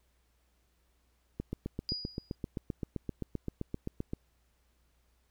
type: click train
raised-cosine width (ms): 3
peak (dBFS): -22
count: 22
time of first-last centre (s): 1.4-4.134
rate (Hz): 7.68
type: tone with exponential decay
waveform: sine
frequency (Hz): 4900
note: D#8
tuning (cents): -27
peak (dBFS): -30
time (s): 1.89-2.35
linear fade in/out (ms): 0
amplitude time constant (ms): 100
effects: added 60 Hz sine -70 dBFS peak until 5.3 s + pink hiss -75 dBFS RMS until 5.3 s